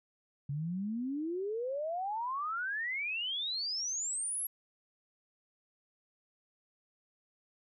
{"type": "exponential sweep", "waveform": "sine", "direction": "up", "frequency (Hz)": [137, 11530], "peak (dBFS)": -33, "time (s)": [0.49, 4.47], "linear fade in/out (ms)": 5, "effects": []}